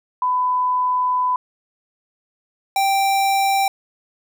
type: tone pair in turn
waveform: sine / square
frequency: 1001 / 783.8 Hz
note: B5 / G5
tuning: +23 / 0 cents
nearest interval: major third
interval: 423 cents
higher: first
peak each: -16 dBFS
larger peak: neither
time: 0.22-1.36 / 2.76-3.68 s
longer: first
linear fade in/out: 2 ms
effects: none